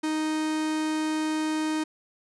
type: tone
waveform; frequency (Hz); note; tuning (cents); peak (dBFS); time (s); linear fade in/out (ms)
45% pulse; 311.1; D#4; 0; -25; 0.03-1.84; 10
effects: resampled to 24000 Hz